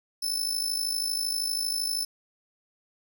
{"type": "tone with amplitude modulation", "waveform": "sawtooth", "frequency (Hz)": 5270, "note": "E8", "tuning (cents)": -1, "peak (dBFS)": -21, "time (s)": [0.22, 2.05], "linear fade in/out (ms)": 10, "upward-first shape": "sine", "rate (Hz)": 52.7, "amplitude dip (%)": 70, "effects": []}